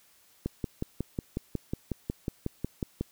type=click train; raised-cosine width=3 ms; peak=-17 dBFS; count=15; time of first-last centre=0.46-3.01 s; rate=5.49 Hz; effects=white hiss -62 dBFS RMS until 3.11 s